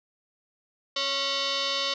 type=tone with frequency modulation; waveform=sine; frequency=272.1 Hz; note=C#4; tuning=32 cents flat; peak=-25 dBFS; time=0.96-1.94 s; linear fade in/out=5 ms; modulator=827 Hz; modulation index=5.7; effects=none